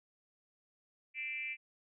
sine tone with frequency modulation, 2349 Hz, D7, in tune, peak -37 dBFS, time 1.14-1.57 s, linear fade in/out 50 ms, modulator 272 Hz, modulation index 0.93, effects none

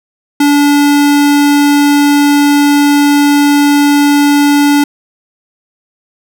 square tone, 288.4 Hz, D4, 31 cents flat, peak -6 dBFS, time 0.4-4.84 s, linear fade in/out 5 ms, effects none

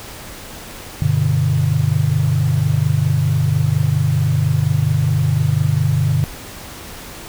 sine chord, G major, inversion none, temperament equal with one note detuned, 98 / 123.47 / 147.85 Hz, G2 / B2 / D3, 0 / 0 / +12 cents, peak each -19 / -18 / -16 dBFS, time 1.02-6.24 s, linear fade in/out 0 ms, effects pink hiss -34 dBFS RMS until 7.28 s

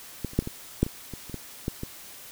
clicks, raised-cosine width 3 ms, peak -16 / -30 / -8 / -30 / -19 / -7 / -21 / -23 / -28 / -20 / -14 / -19 dBFS, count 12, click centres 0.247 / 0.334 / 0.39 / 0.424 / 0.474 / 0.83 / 0.865 / 1.137 / 1.297 / 1.343 / 1.681 / 1.834 s, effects white hiss -45 dBFS RMS until 2.31 s

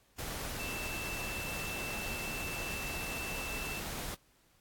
sine tone in noise, 2662 Hz, E7, 16 cents sharp, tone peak -40 dBFS, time 0.59-3.8 s, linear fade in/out 10 ms, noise pink, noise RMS -40 dBFS, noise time 0.18-4.15 s, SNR -3 dB, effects pink hiss -68 dBFS RMS until 4.6 s + AAC 64 kbps

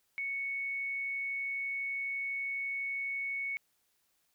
sine tone, 2217 Hz, C#7, in tune, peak -33 dBFS, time 0.18-3.57 s, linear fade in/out 0 ms, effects white hiss -75 dBFS RMS until 4.34 s

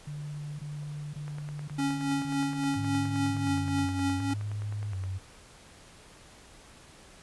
sine tone bursts, 147.4 Hz, D3, 7 cents sharp, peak -35 dBFS, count 7, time 0.07-3.854 s, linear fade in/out 5 ms, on 520 ms, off 24 ms
click train, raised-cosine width 0.5 ms, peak -31 dBFS, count 37, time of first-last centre 1.28-5.038 s, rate 9.58 Hz
square tone with tremolo, 277.2 Hz, C#4, in tune, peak -26 dBFS, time 1.78-4.34 s, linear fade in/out 10 ms, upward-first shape triangle, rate 3.6 Hz, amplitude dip 65%
sine tone with vibrato, 99.2 Hz, G2, 21 cents sharp, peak -31 dBFS, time 2.75-5.19 s, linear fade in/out 20 ms, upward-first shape square, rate 0.69 Hz, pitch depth 82 cents each way
effects pink hiss -53 dBFS RMS until 7.22 s + resampled to 24000 Hz

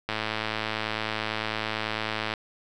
click train, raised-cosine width 0.3 ms, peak -12 dBFS, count 246, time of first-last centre 0.09-2.338 s, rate 109 Hz, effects none

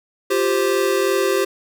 square chord, F suspended second, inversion none, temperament equal, 349.2 / 392 / 523.3 Hz, F4 / G4 / C5, 0 / 0 / 0 cents, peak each -24 / -19 / -23 dBFS, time 0.3-1.45 s, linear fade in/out 10 ms, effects none

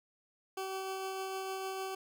20% pulse tone with tremolo, 382.2 Hz, G4, 44 cents flat, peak -31 dBFS, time 0.57-1.95 s, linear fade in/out 5 ms, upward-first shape triangle, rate 6.6 Hz, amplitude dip 25%, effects none

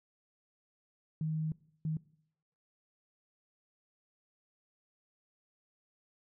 sine tone bursts at uneven times, 157 Hz, D#3, 16 cents sharp, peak -31 dBFS, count 2, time 1.21-1.52 / 1.85-1.97 s, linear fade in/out 2 ms, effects noise-tail reverb RT60 0.7 s tail -21 dB re dry

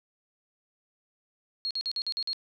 sine tone bursts, 4281 Hz, C8, 39 cents sharp, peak -28 dBFS, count 7, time 1.65-2.331 s, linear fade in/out 0 ms, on 57 ms, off 47 ms, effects none

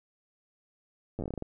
slowing click train, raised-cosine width 2 ms, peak -22 dBFS, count 11, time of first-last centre 1.19-1.424 s, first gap 9 ms, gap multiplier 1.2, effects none

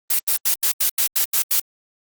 blue noise bursts, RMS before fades -18 dBFS, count 9, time 0.1-1.599 s, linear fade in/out 5 ms, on 91 ms, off 85 ms, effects Opus 32 kbps

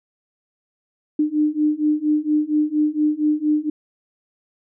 sine beating tone pair, 300 / 304.3 Hz, D4 / D#4, +37 / -38 cents, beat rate 4.3 Hz, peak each -20 / -19 dBFS, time 1.19-3.7 s, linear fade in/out 5 ms, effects none

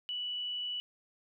sine tone, 2956 Hz, F#7, 2 cents flat, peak -34 dBFS, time 0.09-0.8 s, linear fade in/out 0 ms, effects none

